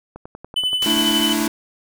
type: click train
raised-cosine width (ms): 1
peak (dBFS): -21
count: 12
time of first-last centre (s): 0.16-1.208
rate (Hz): 10.5
type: tone with tremolo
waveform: triangle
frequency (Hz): 3004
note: F#7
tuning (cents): +26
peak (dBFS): -14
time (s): 0.56-1.33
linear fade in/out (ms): 5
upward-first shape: triangle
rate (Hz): 12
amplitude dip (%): 60
type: low-pass noise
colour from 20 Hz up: white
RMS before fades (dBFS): -28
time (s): 0.82-1.47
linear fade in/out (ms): 2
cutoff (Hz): 12000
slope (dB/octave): 12
type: chord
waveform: square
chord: A suspended fourth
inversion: none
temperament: equal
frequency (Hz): 220 / 293.7 / 329.6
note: A3 / D4 / E4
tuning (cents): 0 / 0 / 0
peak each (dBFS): -24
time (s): 0.86-1.48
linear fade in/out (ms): 2
effects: none